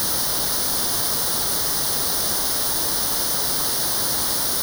white noise with comb filter, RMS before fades -22 dBFS, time 0-4.62 s, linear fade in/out 0 ms, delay 0.2 ms, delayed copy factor +0.8, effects none

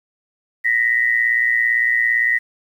sine tone pair together, 1864.7 / 1982.4 Hz, A#6 / B6, 0 / +6 cents, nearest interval minor second, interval 106 cents, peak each -17 dBFS, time 0.64-2.39 s, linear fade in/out 20 ms, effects 8-bit

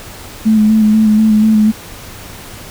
sine tone with vibrato, 216.2 Hz, A3, 30 cents flat, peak -6 dBFS, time 0.45-1.72 s, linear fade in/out 20 ms, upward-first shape square, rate 4.1 Hz, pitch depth 22 cents each way, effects added 100 Hz sine -39 dBFS peak until 2.7 s + pink hiss -32 dBFS RMS until 2.7 s

